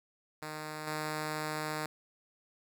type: tone with level steps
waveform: 5% pulse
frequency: 153.9 Hz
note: D#3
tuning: 19 cents flat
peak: -28 / -23 dBFS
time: 0.42-1.86 s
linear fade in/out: 2 ms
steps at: 0.87 s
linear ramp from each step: 5 ms
effects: none